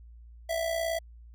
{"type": "tone with amplitude modulation", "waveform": "square", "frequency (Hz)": 661, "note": "E5", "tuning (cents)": 5, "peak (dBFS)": -26, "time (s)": [0.49, 0.99], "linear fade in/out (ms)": 10, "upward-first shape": "sine", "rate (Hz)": 59.2, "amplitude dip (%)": 60, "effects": ["added 58 Hz sine -47 dBFS peak until 1.34 s"]}